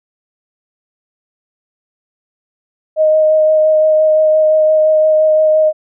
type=tone with vibrato; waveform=sine; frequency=622.3 Hz; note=D#5; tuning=in tune; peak=-7 dBFS; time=2.96-5.73 s; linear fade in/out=50 ms; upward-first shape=sine; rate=5.8 Hz; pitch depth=11 cents each way; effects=none